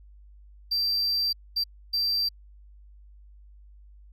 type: tone bursts at uneven times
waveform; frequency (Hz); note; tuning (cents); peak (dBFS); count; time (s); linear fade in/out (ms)
triangle; 4699; D8; 0; -22; 3; 0.71-1.33 / 1.56-1.64 / 1.93-2.29; 10
effects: added 50 Hz sine -48 dBFS peak until 4.12 s